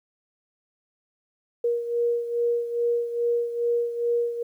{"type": "beating tone pair", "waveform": "sine", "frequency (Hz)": [473, 475.4], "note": ["A#4", "A#4"], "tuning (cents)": [25, 34], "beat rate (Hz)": 2.4, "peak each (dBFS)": [-23, -29], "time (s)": [1.64, 4.43], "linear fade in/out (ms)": 5, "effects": ["10-bit"]}